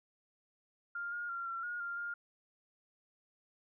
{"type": "tone with pitch steps", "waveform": "sine", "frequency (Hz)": [1400, 1423, 1380, 1361, 1434, 1394, 1409], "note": ["F6", "F6", "F6", "F6", "F6", "F6", "F6"], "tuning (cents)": [4, 32, -21, -45, 45, -4, 15], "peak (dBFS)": -37, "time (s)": [0.95, 2.14], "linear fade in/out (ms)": 5, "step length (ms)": 170, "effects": []}